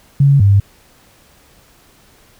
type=tone pair in turn; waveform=sine; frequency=140 / 99.76 Hz; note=C#3 / G2; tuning=+18 / +31 cents; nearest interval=tritone; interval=587 cents; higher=first; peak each=-6 dBFS; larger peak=neither; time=0.2-0.4 / 0.4-0.6 s; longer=neither; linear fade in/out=5 ms; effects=pink hiss -49 dBFS RMS until 2.39 s